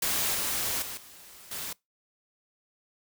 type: noise with level steps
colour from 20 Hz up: white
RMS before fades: -28 / -30 / -38 / -50 / -36 dBFS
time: 0.02-1.73 s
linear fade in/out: 5 ms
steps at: 0.34 / 0.82 / 0.97 / 1.51 s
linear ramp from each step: 5 ms
effects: noise-tail reverb RT60 0.2 s tail -24 dB re dry

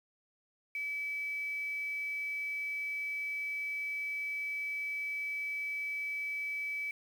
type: tone with quantisation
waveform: sine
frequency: 2295 Hz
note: D7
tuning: 40 cents flat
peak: -34 dBFS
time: 0.75-6.91 s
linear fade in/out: 2 ms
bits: 9
effects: none

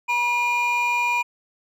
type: tone pair together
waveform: triangle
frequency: 965.7 / 2420 Hz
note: B5 / D#7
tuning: -39 / -49 cents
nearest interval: octave + major third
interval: 1590 cents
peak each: -19 dBFS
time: 0.08-1.23 s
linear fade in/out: 20 ms
effects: tanh soft clip ceiling -14 dBFS

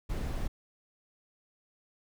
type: noise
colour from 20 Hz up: brown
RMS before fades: -33 dBFS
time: 0.09-0.48 s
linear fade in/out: 10 ms
effects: none

